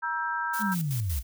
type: chord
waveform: sine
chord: E diminished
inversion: second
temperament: just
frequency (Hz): 949.3 / 1318.5 / 1582.2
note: Bb5 / E6 / G6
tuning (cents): +31 / 0 / +16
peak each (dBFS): -31 / -33 / -31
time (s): 0.02-0.75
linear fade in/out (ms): 20
type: noise with tremolo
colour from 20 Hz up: blue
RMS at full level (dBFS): -37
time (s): 0.53-1.23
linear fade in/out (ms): 10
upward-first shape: square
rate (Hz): 5.3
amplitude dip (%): 75
type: linear sweep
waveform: sine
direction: down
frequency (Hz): 220 to 53.7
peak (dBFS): -26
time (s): 0.59-1.23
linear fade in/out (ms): 50
effects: none